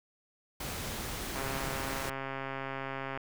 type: noise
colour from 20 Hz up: pink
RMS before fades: -38 dBFS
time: 0.6-2.1 s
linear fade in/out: 5 ms
type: click train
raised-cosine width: 0.5 ms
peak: -22 dBFS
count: 246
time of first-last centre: 1.36-3.175 s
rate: 135 Hz
effects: none